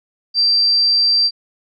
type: tone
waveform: sine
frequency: 4699 Hz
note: D8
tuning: in tune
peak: -11 dBFS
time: 0.34-1.31 s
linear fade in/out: 50 ms
effects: none